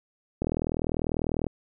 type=click train; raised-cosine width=2 ms; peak=-14 dBFS; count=43; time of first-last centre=0.42-1.467 s; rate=40.1 Hz; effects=none